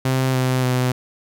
sawtooth tone with pitch steps, 130.81 / 128.71 / 126.65 Hz, C3 / C3 / B2, 0 / -28 / +44 cents, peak -13 dBFS, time 0.05-0.92 s, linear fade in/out 5 ms, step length 290 ms, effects none

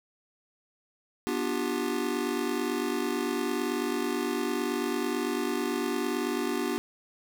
square chord, G dominant seventh, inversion first, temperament just, 245 / 294 / 352.8 / 392 Hz, B3 / D4 / F4 / G4, -14 / +2 / +18 / 0 cents, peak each -34 dBFS, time 1.27-6.78 s, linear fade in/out 0 ms, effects none

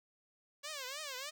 5% pulse tone with vibrato, 559 Hz, C#5, 14 cents sharp, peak -30 dBFS, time 0.63-1.31 s, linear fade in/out 20 ms, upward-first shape triangle, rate 3.3 Hz, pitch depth 220 cents each way, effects none

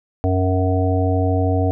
harmonic tone, 92.8 Hz, F#2, 6 cents sharp, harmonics 1 / 3 / 5 / 7 / 8, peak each -17 / -22 / -24 / -25 / -26 dBFS, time 0.24-1.71 s, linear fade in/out 0 ms, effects none

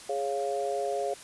sine chord, Db major, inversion second, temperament equal, 415.3 / 554.4 / 698.5 Hz, Ab4 / Db5 / F5, 0 / 0 / 0 cents, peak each -32 dBFS, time 0.09-1.14 s, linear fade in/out 5 ms, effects white hiss -47 dBFS RMS until 1.23 s + resampled to 24000 Hz

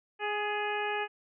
harmonic tone with a mistuned harmonic, 415.8 Hz, G#4, 2 cents sharp, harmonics 1 / 2 / 3 / 4 / 5 / 6 / 7, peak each -35 / -34 / -41 / -37 / -43 / -38 / -43 dBFS, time 0.19-1.08 s, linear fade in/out 50 ms, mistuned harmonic 4, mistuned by +28 cents, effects none

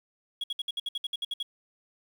sine tone bursts, 3322 Hz, G#7, in tune, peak -26 dBFS, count 12, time 0.41-1.429 s, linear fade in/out 5 ms, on 29 ms, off 61 ms, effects tanh soft clip ceiling -28 dBFS + 9-bit

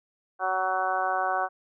harmonic tone, 187.2 Hz, F#3, 20 cents sharp, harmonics 2 / 3 / 4 / 5 / 6 / 7 / 8, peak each -39 / -34 / -27 / -35 / -31 / -35 / -32 dBFS, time 0.39-1.49 s, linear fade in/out 50 ms, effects none

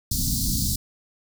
pink band-stop noise, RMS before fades -24 dBFS, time 0.11-0.76 s, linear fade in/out 5 ms, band 260 to 4200 Hz, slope 48 dB/octave, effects none

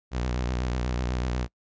sawtooth tone with vibrato, 61.74 Hz, B1, in tune, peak -22 dBFS, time 0.11-1.48 s, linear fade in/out 50 ms, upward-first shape sine, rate 8.1 Hz, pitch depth 72 cents each way, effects noise-tail reverb RT60 0.1 s tail -25 dB re dry + resampled to 16000 Hz

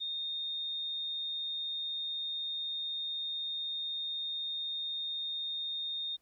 sine tone, 3672 Hz, A#7, 27 cents flat, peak -34 dBFS, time 0-6.17 s, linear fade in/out 20 ms, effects pink hiss -75 dBFS RMS until 6.21 s

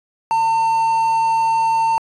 triangle tone with quantisation, 903 Hz, A5, 45 cents sharp, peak -12 dBFS, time 0.31-1.98 s, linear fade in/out 0 ms, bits 5, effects resampled to 24000 Hz

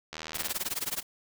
click train, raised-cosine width 0.2 ms, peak -20 dBFS, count 31, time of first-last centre 0.13-0.509 s, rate 79.1 Hz
white noise with tremolo, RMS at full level -30 dBFS, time 0.34-1.03 s, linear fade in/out 20 ms, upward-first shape sine, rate 19 Hz, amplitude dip 95%
effects none

